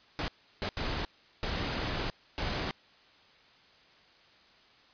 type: noise bursts at uneven times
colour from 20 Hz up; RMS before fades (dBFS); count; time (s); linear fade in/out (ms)
pink; -33; 5; 0.19-0.28 / 0.62-0.69 / 0.77-1.05 / 1.43-2.1 / 2.38-2.71; 0
effects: white hiss -60 dBFS RMS until 4.93 s + resampled to 11025 Hz